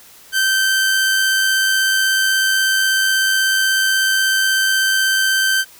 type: tone with amplitude modulation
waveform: sawtooth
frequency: 1552 Hz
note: G6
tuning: 18 cents flat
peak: -9 dBFS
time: 0.32-5.65 s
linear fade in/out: 50 ms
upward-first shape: sine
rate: 96.3 Hz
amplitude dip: 25%
effects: white hiss -44 dBFS RMS until 5.79 s